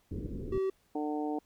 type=low-pass noise; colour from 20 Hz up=pink; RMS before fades=-38 dBFS; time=0.11-0.58 s; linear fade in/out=2 ms; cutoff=440 Hz; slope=48 dB/octave
type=tone; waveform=triangle; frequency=382.8 Hz; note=G4; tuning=41 cents flat; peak=-26 dBFS; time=0.52-0.7 s; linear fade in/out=5 ms
type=harmonic tone; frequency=150 Hz; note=D3; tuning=37 cents sharp; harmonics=2 / 3 / 4 / 5 / 6; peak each=-33 / -38 / -45 / -38 / -45 dBFS; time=0.95-1.39 s; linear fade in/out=5 ms
effects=pink hiss -70 dBFS RMS until 1.45 s